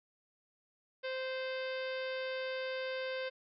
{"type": "harmonic tone with a mistuned harmonic", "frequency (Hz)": 521, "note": "C5", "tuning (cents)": -7, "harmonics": [1, 2, 3, 4, 5, 6, 7, 8, 9, 10], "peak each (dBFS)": [-37, -50, -44, -48, -49, -52, -51, -60, -53, -63], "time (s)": [1.03, 3.3], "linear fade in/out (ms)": 20, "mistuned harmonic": 6, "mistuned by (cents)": -29, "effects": []}